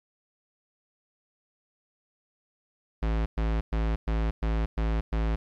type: tone bursts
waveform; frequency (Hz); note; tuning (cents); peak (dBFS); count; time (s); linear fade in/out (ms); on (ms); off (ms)
square; 55; A1; 0; -25; 7; 3.02-5.36; 10; 240; 110
effects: low-pass 3000 Hz 12 dB/octave + 11-bit